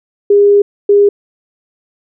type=tone bursts at uneven times; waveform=sine; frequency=406.4 Hz; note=G#4; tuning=38 cents flat; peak=-4 dBFS; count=2; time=0.3-0.62 / 0.89-1.09 s; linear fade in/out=5 ms; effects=none